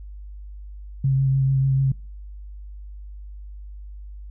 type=tone with vibrato; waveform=sine; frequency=134.6 Hz; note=C3; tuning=49 cents sharp; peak=-16 dBFS; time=1.04-1.92 s; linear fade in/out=5 ms; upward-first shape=triangle; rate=6.8 Hz; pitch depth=21 cents each way; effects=noise-tail reverb RT60 0.3 s tail -24 dB re dry + added 50 Hz sine -35 dBFS peak until 4.3 s